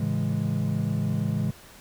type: chord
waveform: triangle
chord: A major seventh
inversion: none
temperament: equal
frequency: 110 / 138.59 / 164.81 / 207.7 Hz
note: A2 / C#3 / E3 / G#3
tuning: 0 / 0 / 0 / 0 cents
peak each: -27 dBFS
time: 0-1.51 s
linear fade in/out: 5 ms
effects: tanh soft clip ceiling -11 dBFS + pink hiss -49 dBFS RMS until 1.8 s